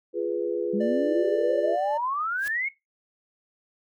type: chord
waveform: sine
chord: F diminished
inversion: none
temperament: equal with one note detuned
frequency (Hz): 346.8 / 415.3 / 493.9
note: F4 / Ab4 / Cb5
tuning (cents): -12 / 0 / 0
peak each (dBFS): -29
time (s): 0.13-1.77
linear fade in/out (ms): 50
type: exponential sweep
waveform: sine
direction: up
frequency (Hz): 196 to 2225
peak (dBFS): -25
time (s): 0.73-2.69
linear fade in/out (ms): 10
type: tone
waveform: triangle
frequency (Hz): 590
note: D5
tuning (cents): +8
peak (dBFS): -24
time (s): 0.8-1.98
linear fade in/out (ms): 10
type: noise with exponential growth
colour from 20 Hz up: white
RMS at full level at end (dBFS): -36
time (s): 2.34-2.48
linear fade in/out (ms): 1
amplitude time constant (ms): 29
effects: noise-tail reverb RT60 0.2 s tail -18 dB re dry